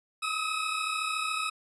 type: tone pair together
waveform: 20% pulse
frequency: 1254 / 1287.8 Hz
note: D#6 / E6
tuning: +13 / -41 cents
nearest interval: unison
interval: 46 cents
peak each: -28 / -26 dBFS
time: 0.22-1.5 s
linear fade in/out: 10 ms
effects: resampled to 24000 Hz